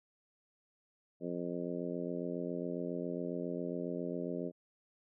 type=harmonic tone; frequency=87.31 Hz; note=F2; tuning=in tune; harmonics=2 / 3 / 4 / 5 / 6 / 7; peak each=-42 / -41 / -42 / -43 / -45 / -45 dBFS; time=1.2-4.52 s; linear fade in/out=50 ms; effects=none